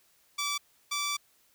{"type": "tone pair in turn", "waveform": "10% pulse", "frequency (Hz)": [1156, 1161.4], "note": ["D6", "D6"], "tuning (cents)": [-28, -20], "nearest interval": "unison", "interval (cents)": 8, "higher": "second", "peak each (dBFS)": -21, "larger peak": "neither", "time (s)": [[0.38, 0.58], [0.91, 1.17]], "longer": "second", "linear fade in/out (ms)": 10, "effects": ["white hiss -66 dBFS RMS until 1.54 s"]}